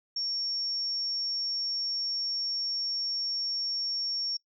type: tone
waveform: sine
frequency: 5500 Hz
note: F8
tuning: 27 cents flat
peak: -29 dBFS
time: 0.16-4.37 s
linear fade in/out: 5 ms
effects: noise-tail reverb RT60 0.1 s tail -24 dB re dry